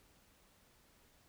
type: silence
effects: pink hiss -68 dBFS RMS until 1.28 s